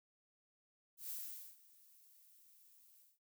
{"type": "noise with ADSR envelope", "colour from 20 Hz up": "violet", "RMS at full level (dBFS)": -44, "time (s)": [0.97, 3.19], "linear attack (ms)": 130, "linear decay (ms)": 460, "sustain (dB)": -22, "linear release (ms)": 180, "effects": ["noise-tail reverb RT60 0.1 s tail -19 dB re dry"]}